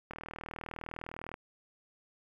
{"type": "click train", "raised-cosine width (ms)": 0.5, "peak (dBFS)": -26, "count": 50, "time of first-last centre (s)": [0.11, 1.341], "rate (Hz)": 39.8, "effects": ["10-bit"]}